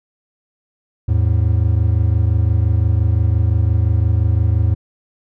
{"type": "tone pair together", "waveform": "triangle", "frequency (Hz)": [81.4, 107.19], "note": ["E2", "A2"], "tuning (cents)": [-21, -45], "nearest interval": "perfect fourth", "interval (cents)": 476, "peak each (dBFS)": -13, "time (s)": [1.08, 4.75], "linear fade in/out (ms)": 10, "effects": []}